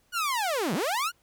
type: linear two-way sweep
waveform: sawtooth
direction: down then up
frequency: 1480 to 146.83 to 1480 Hz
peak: -22 dBFS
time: 0.12-1.12 s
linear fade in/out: 50 ms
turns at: 0.74 s
effects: pink hiss -67 dBFS RMS until 1.22 s